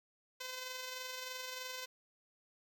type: tone with amplitude modulation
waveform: 5% pulse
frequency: 511 Hz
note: C5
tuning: 41 cents flat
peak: -29 dBFS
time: 0.4-1.86 s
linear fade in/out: 10 ms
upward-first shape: sine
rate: 23.2 Hz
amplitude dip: 35%
effects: none